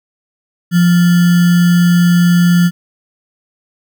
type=tone with sample-and-hold; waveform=sine; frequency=174.61 Hz; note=F3; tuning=in tune; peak=-6 dBFS; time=0.71-2.71 s; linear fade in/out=50 ms; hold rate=1575 Hz; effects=none